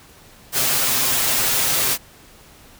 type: noise with comb filter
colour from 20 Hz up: white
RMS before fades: -19 dBFS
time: 0.52-1.98 s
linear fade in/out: 50 ms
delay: 7.6 ms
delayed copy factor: +0.85
effects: pink hiss -47 dBFS RMS until 2.79 s